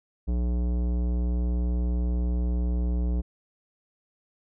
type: tone with tanh clipping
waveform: sine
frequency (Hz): 60.1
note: B1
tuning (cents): -46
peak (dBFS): -25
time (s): 0.27-3.22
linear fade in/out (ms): 20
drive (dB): 16
effects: none